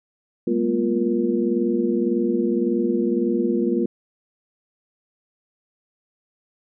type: tone cluster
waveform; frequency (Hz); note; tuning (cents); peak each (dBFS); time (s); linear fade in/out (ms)
sine; 202.1 / 220.2 / 242 / 350.2 / 473.2; G#3 / A3 / B3 / F4 / A#4; -47 / +2 / -35 / +5 / +26; -27 / -27 / -23 / -22 / -28; 0.47-3.86; 5
effects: none